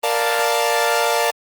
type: chord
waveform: sawtooth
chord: Bb major seventh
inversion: none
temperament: equal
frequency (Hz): 466.2 / 587.3 / 698.5 / 880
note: Bb4 / D5 / F5 / A5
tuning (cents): 0 / 0 / 0 / 0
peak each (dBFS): -18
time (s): 0.03-1.31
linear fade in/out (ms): 10
effects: Opus 24 kbps